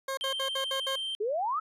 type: tone bursts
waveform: 20% pulse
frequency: 537 Hz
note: C5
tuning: 45 cents sharp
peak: -26 dBFS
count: 6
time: 0.08-0.958 s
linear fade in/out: 5 ms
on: 93 ms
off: 64 ms
type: tone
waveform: triangle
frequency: 3136 Hz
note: G7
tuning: in tune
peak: -30 dBFS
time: 0.21-1.15 s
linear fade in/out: 0 ms
type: exponential sweep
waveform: sine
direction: up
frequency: 396 to 1337 Hz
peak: -27 dBFS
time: 1.2-1.6 s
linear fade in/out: 10 ms
effects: resampled to 32000 Hz